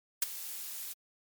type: noise with ADSR envelope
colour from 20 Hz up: blue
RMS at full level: -24 dBFS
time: 0.22-0.94 s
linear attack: 5 ms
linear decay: 17 ms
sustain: -17 dB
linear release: 21 ms
effects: MP3 96 kbps